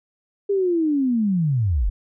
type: linear sweep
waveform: sine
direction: down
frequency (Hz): 407.9 to 38.5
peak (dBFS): -17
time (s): 0.49-1.9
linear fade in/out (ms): 10
effects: none